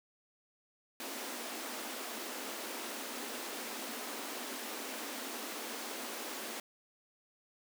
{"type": "high-pass noise", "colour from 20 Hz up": "pink", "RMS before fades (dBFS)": -42, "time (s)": [1, 6.6], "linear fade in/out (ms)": 2, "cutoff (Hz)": 220, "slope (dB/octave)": 96, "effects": []}